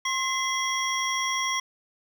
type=tone cluster; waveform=triangle; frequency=1062 / 2049 / 3297 / 5650 Hz; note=C6 / C7 / G#7 / F8; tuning=+25 / -37 / -13 / +19 cents; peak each=-27 / -28 / -30 / -31 dBFS; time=0.05-1.6 s; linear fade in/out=5 ms; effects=none